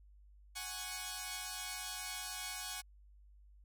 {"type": "chord", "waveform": "5% pulse", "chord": "F# suspended second", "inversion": "none", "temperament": "equal", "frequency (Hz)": [740, 830.6, 1108.7], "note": ["F#5", "G#5", "C#6"], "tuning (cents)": [0, 0, 0], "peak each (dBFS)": -34, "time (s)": [0.55, 2.82], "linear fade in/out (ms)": 20, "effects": ["added 50 Hz sine -58 dBFS peak until 3.64 s"]}